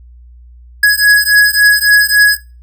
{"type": "beating tone pair", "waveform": "square", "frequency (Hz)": [1671, 1674.6], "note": ["G#6", "G#6"], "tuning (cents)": [10, 14], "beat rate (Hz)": 3.6, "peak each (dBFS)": -10, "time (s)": [0.83, 2.37], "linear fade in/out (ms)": 5, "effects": ["noise-tail reverb RT60 0.3 s tail -18 dB re dry", "added 60 Hz sine -35 dBFS peak until 2.62 s"]}